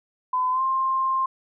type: tone with pitch glide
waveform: sine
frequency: 1013 to 1056 Hz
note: B5 to C6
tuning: +44 to +16 cents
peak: -20 dBFS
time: 0.33-1.26 s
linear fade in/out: 5 ms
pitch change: +72 cents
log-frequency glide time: 0.51-0.62 s
effects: none